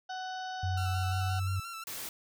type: harmonic tone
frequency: 746 Hz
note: F#5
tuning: 14 cents sharp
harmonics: 1 / 2 / 4 / 5 / 6 / 7 / 8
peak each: -37 / -43 / -49 / -51 / -53 / -54 / -55 dBFS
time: 0.09-1.4 s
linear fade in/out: 10 ms
type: tone with pitch glide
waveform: sine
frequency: 92.5 to 94.72 Hz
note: F#2 to F#2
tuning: 0 to +41 cents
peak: -29 dBFS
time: 0.63-1.6 s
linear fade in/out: 5 ms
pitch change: +41 cents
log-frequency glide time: 1.05-1.2 s
type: tone with vibrato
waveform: sawtooth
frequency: 1346 Hz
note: E6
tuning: 36 cents sharp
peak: -36 dBFS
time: 0.77-1.84 s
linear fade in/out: 5 ms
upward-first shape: square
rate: 5.7 Hz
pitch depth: 29 cents each way
type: noise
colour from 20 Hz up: white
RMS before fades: -40 dBFS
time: 1.87-2.09 s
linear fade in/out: 2 ms
effects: none